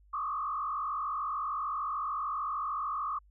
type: tone with frequency modulation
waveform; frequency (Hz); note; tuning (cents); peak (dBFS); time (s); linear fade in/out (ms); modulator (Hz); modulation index
sine; 1174.7; D6; 0; -31; 0.13-3.19; 10; 46.7; 1.9
effects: added 50 Hz sine -58 dBFS peak until 3.3 s

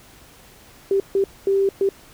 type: tone bursts at uneven times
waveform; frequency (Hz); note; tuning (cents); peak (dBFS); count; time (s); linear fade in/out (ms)
sine; 392; G4; 0; -15; 4; 0.91-1 / 1.15-1.24 / 1.47-1.69 / 1.81-1.89; 2
effects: pink hiss -48 dBFS RMS until 2.13 s

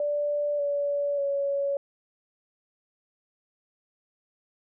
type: tone with pitch steps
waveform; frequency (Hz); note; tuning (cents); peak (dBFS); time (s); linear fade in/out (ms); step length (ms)
sine; 585 / 572.6 / 560.5; D5 / D5 / C#5; -7 / -44 / +19; -24; 0-1.77; 2; 590
effects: none

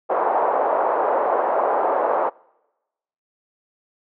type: band-pass noise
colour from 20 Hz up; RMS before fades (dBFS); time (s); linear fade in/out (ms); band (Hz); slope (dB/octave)
pink; -20; 0.09-2.3; 20; 510 to 1000; 24
effects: noise-tail reverb RT60 1.0 s tail -26 dB re dry

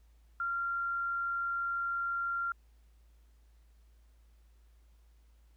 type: tone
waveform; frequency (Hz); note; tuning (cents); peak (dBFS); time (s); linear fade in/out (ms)
sine; 1383; F6; -17; -31; 0.4-2.52; 2
effects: added 56 Hz sine -59 dBFS peak until 5.56 s + pink hiss -75 dBFS RMS until 5.56 s

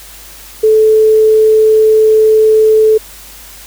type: tone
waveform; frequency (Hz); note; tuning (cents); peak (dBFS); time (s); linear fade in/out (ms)
sine; 435.6; A4; -17; -4; 0.63-2.98; 10
effects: added 50 Hz sine -39 dBFS peak until 3.66 s + white hiss -34 dBFS RMS until 3.66 s

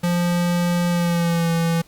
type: tone with pitch glide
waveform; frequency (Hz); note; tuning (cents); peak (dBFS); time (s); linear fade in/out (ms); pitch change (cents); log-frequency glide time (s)
square; 174.61 to 166.82; F3 to E3; 0 to +21; -18; 0.03-1.82; 10; -79; 0.89-1.51
effects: pink hiss -53 dBFS RMS until 1.87 s + Opus 48 kbps

